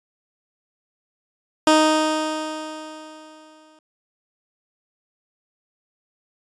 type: tone with exponential decay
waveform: 15% pulse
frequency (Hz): 310.8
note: D#4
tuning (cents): -2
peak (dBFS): -5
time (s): 1.67-3.79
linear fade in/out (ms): 2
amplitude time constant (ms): 460
effects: resampled to 22050 Hz